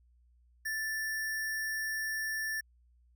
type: tone with sample-and-hold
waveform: sine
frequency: 1760 Hz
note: A6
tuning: in tune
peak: -32 dBFS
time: 0.65-2.61 s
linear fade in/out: 10 ms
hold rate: 7350 Hz
effects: added 60 Hz sine -62 dBFS peak until 3.15 s